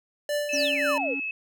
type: tone with tremolo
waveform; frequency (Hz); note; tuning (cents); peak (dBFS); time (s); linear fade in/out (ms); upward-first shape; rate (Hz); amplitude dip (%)
square; 587.3; D5; 0; -24; 0.29-0.98; 2; triangle; 3.7; 60
type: tone with pitch glide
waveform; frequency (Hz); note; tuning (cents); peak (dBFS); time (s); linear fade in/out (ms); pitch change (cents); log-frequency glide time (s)
sine; 2621 to 2591; E7 to E7; -11 to -30; -28; 0.49-1.31; 2; -19; 0.73-0.94
type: exponential sweep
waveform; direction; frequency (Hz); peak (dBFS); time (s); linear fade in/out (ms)
sine; down; 6645 to 429.5; -27; 0.52-1.15; 20
type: tone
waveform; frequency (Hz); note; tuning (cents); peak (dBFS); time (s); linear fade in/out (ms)
triangle; 277; C#4; -1; -30; 0.53-1.2; 5
effects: none